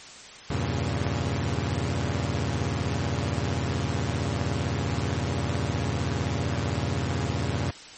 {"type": "chord", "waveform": "sawtooth", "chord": "E diminished seventh", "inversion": "none", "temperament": "equal with one note detuned", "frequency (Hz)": [82.41, 98, 117.42, 138.59], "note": ["E2", "G2", "Bb2", "Db3"], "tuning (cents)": [0, 0, 13, 0], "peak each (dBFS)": -27, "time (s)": [0.5, 7.71], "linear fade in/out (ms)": 5, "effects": ["white hiss -44 dBFS RMS until 7.97 s", "MP3 32 kbps"]}